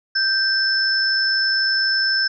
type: tone pair together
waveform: sine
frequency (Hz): 1568 / 5274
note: G6 / E8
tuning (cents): 0 / 0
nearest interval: octave + major sixth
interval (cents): 2100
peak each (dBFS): -19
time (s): 0.15-2.28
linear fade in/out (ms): 10
effects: none